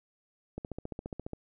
click train, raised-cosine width 2 ms, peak -24 dBFS, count 12, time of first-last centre 0.58-1.333 s, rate 14.6 Hz, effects none

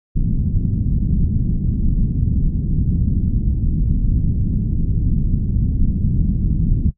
pink low-pass noise, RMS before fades -17 dBFS, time 0.15-6.91 s, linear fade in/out 20 ms, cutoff 210 Hz, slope 24 dB/octave, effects noise-tail reverb RT60 0.1 s tail -18 dB re dry

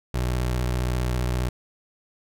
25% pulse tone with vibrato, 61.74 Hz, B1, in tune, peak -19 dBFS, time 0.14-1.49 s, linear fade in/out 5 ms, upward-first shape triangle, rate 15 Hz, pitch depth 65 cents each way, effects none

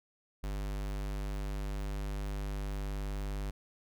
square tone, 49.88 Hz, G1, 31 cents sharp, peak -35 dBFS, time 0.43-3.51 s, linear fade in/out 10 ms, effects none

